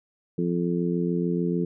harmonic tone, 86.8 Hz, F2, 10 cents flat, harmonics 2 / 3 / 4 / 5, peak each -25 / -30 / -29 / -31 dBFS, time 0.38-1.65 s, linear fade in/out 5 ms, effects none

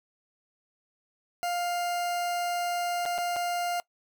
40% pulse tone with dropouts, 702 Hz, F5, 9 cents sharp, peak -27 dBFS, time 1.43-3.8 s, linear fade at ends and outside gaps 0 ms, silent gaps 3.054-3.06 / 3.18-3.185 / 3.361-3.365 s, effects noise-tail reverb RT60 0.1 s tail -22 dB re dry

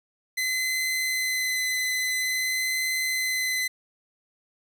sawtooth tone with vibrato, 2033 Hz, B6, 50 cents sharp, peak -21 dBFS, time 0.37-3.68 s, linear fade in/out 10 ms, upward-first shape sine, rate 0.49 Hz, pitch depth 10 cents each way, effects none

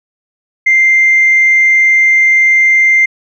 sine tone, 2093 Hz, C7, in tune, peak -4 dBFS, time 0.66-3.06 s, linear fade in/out 10 ms, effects tanh soft clip ceiling -1 dBFS

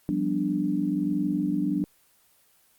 sine chord, G dominant seventh, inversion third, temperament equal, 174.61 / 196 / 246.9 / 293.7 Hz, F3 / G3 / B3 / D4, 0 / 0 / 0 / 0 cents, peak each -31 / -29 / -32 / -26 dBFS, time 0.09-1.84 s, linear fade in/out 0 ms, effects white hiss -62 dBFS RMS until 2.78 s + Opus 24 kbps

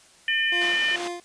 harmonic tone, 602 Hz, D5, 43 cents sharp, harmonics 3 / 4 / 5, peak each -23 / -28 / -26 dBFS, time 0.28-0.96 s, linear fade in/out 2 ms
25% pulse tone with tremolo, 349.5 Hz, F4, 1 cent sharp, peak -25 dBFS, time 0.52-1.2 s, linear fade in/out 2 ms, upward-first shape sine, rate 2.3 Hz, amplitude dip 100%
white band-pass noise, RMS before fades -36 dBFS, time 0.61-1.08 s, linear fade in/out 5 ms, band 200 to 3700 Hz, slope 12 dB/octave
effects white hiss -54 dBFS RMS until 1.24 s + resampled to 22050 Hz

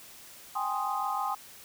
sine chord, Ab major seventh, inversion third, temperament equal, 784 / 830.6 / 1046.5 / 1244.5 Hz, G5 / Ab5 / C6 / Eb6, 0 / 0 / 0 / 0 cents, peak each -34 dBFS, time 0.55-1.35 s, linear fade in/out 10 ms, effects white hiss -50 dBFS RMS until 1.64 s

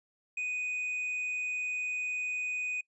triangle tone, 2489 Hz, D#7, in tune, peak -30 dBFS, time 0.37-2.81 s, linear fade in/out 5 ms, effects noise-tail reverb RT60 0.1 s tail -25 dB re dry + resampled to 22050 Hz

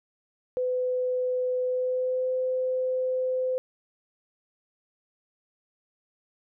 sine tone with pitch glide, 504 to 512.2 Hz, B4 to C5, +35 to -37 cents, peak -24 dBFS, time 0.57-3.58 s, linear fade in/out 0 ms, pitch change +28 cents, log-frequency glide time 1.63-2.32 s, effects none

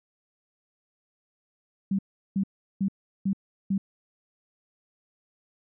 sine tone bursts, 194.8 Hz, G3, 11 cents flat, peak -22 dBFS, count 5, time 1.91-3.78 s, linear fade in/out 5 ms, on 78 ms, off 370 ms, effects none

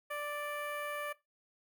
15% pulse tone with notch filter, 587.3 Hz, D5, in tune, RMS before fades -39 dBFS, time 0.1-1.13 s, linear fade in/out 10 ms, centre 5600 Hz, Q 0.65, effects noise-tail reverb RT60 0.2 s tail -18 dB re dry

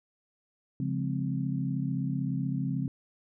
sine chord, Db major seventh, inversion none, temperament equal, 138.59 / 174.61 / 207.7 / 261.6 Hz, Db3 / F3 / Ab3 / C4, 0 / 0 / 0 / 0 cents, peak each -31 / -34 / -37 / -34 dBFS, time 0.8-2.88 s, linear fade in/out 2 ms, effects none

